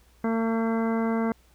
harmonic tone, 226.3 Hz, A3, 49 cents sharp, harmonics 1 / 2 / 3 / 4 / 5 / 6 / 7 / 9, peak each -24 / -30 / -34 / -36 / -38 / -40 / -41 / -43 dBFS, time 0.24-1.32 s, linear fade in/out 2 ms, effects added 60 Hz sine -58 dBFS peak until 1.54 s + pink hiss -62 dBFS RMS until 1.54 s

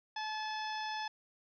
harmonic tone, 863 Hz, A5, 34 cents flat, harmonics 1 / 2 / 3 / 4 / 5 / 6 / 7, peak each -38 / -43 / -49 / -47 / -55 / -47 / -59 dBFS, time 0.16-1.08 s, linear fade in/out 5 ms, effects none

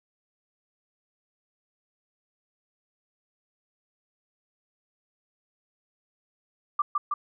sine tone with echo, 1181 Hz, D6, 9 cents sharp, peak -20 dBFS, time 6.79-6.82 s, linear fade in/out 5 ms, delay 160 ms, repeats 2, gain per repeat -2 dB, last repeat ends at 7.14 s, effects none

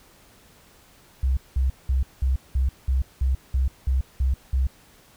sine tone bursts, 65.41 Hz, C2, in tune, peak -18 dBFS, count 11, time 1.23-4.67 s, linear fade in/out 5 ms, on 140 ms, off 190 ms, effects pink hiss -54 dBFS RMS until 5.16 s

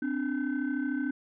sine tone cluster, 258.8 / 292.2 / 1530 Hz, C4 / D4 / G6, -19 / -9 / -42 cents, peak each -30 / -30 / -38 dBFS, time 0.02-1.11 s, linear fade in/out 5 ms, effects tanh soft clip ceiling -22 dBFS

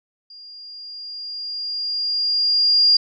sine tone with level ramp, 4815 Hz, D8, 42 cents sharp, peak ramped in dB -39 to -10 dBFS, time 0.3-2.97 s, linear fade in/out 5 ms, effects none

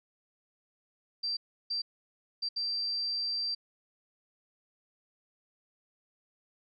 sine tone bursts at uneven times, 4699 Hz, D8, in tune, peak -30 dBFS, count 4, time 1.23-1.37 / 1.7-1.82 / 2.42-2.49 / 2.56-3.55 s, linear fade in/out 10 ms, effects none

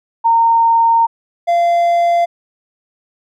sine / triangle tone pair in turn, 919 / 688.5 Hz, A#5 / F5, -25 / -25 cents, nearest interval perfect fourth, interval 500 cents, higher first, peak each -8 dBFS, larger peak neither, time 0.24-1.07 / 1.47-2.26 s, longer first, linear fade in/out 20 ms, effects none

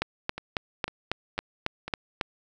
two click trains, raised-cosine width 0.3 ms, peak -19 / -10 dBFS, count 4 / 9, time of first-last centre 0.38-1.88 / 0.02-2.212 s, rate 2 / 3.65 Hz, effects none

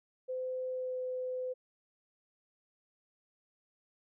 sine tone with pitch glide, 512 to 508.2 Hz, C5 to B4, -38 to +49 cents, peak -34 dBFS, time 0.28-1.54 s, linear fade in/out 20 ms, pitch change -13 cents, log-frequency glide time 0.69-0.98 s, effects none

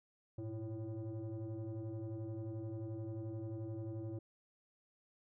sine tone with frequency modulation, 115.2 Hz, A#2, 20 cents flat, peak -39 dBFS, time 0.38-4.19 s, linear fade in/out 5 ms, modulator 219 Hz, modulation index 1.4, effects tanh soft clip ceiling -37 dBFS

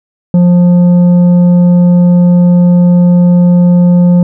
triangle tone with tanh clipping, 176.5 Hz, F3, 19 cents sharp, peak -4 dBFS, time 0.34-4.23 s, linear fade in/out 2 ms, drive 11 dB, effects none

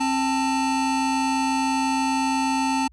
square tone pair together, 266.2 / 886.9 Hz, C4 / A5, +30 / +14 cents, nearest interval octave + major sixth, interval 2084 cents, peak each -24 dBFS, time 0-2.88 s, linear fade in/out 10 ms, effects added 60 Hz sine -50 dBFS peak until 2.92 s + resampled to 22050 Hz

